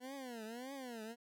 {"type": "tone with vibrato", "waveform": "20% pulse", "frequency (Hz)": 245.4, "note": "B3", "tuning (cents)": -11, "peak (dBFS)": -40, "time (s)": [0, 1.16], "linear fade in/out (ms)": 50, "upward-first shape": "triangle", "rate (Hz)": 1.7, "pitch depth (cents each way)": 240, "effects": []}